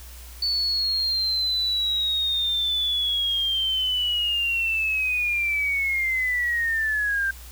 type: linear sweep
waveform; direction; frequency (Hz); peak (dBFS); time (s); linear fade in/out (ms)
sine; down; 4487 to 1568; -21; 0.42-7.31; 5
effects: added 60 Hz sine -40 dBFS peak until 7.51 s + white hiss -46 dBFS RMS until 7.51 s

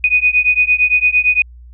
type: beating tone pair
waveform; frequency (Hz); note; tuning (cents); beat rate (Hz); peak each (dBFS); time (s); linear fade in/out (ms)
sine; 2481 / 2489.8; D#7 / D#7; -6 / +1; 8.8; -13; 0.04-1.42; 2
effects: added 60 Hz sine -35 dBFS peak until 1.73 s

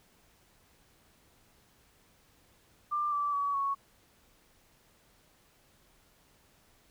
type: tone with pitch steps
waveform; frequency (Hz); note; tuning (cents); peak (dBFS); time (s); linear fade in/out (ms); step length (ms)
sine; 1189 / 1161.8 / 1135.3 / 1109.4; D6 / D6 / C#6 / C#6; +21 / -19 / +41 / +1; -28; 2.91-3.75; 20; 210
effects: pink hiss -65 dBFS RMS until 6.9 s

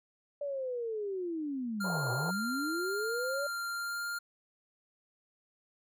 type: linear two-way sweep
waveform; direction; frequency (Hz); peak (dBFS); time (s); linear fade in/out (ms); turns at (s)
sine; down then up; 582 to 116.54 to 582; -33; 0.41-3.47; 5; 2.12
type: tone with vibrato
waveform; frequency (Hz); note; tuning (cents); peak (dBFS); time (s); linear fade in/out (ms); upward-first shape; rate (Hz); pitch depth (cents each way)
square; 1396; F6; -1; -35; 1.8-4.19; 10; sine; 0.96; 8
type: band-pass noise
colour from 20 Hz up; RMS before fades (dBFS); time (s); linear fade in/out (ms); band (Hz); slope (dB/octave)
white; -39; 1.84-2.31; 5; 370 to 1000; 48
effects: none

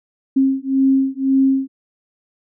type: beating tone pair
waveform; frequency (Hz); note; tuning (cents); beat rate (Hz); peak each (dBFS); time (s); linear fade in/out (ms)
sine; 267.2 / 269.1; C4 / C4; +36 / +49; 1.9; -16; 0.36-1.68; 10
effects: none

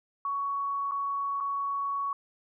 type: tone with dropouts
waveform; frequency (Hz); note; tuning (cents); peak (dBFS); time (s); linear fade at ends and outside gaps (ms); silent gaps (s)
sine; 1118; C#6; +14; -28; 0.25-2.13; 2; 0.912-0.918 / 1.403-1.407
effects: none

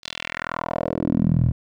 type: tone with band-pass filter sweep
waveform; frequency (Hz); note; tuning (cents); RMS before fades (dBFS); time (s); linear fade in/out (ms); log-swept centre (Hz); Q
10% pulse; 41.2; E1; 0; -23; 0.03-1.52; 10; 4400 to 97; 2.6
effects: none

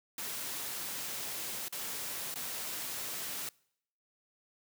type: noise with dropouts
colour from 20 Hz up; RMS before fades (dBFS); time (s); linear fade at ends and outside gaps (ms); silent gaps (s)
white; -39; 0.18-3.49; 2; 1.683-1.725 / 2.342-2.357
effects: noise-tail reverb RT60 0.7 s tail -25 dB re dry + high-pass 100 Hz 12 dB/octave

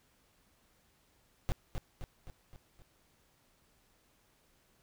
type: noise with echo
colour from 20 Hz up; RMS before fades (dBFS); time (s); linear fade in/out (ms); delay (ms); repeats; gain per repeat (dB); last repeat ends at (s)
brown; -30; 1.49-1.52; 0; 260; 5; -5; 2.82
effects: pink hiss -70 dBFS RMS until 4.82 s

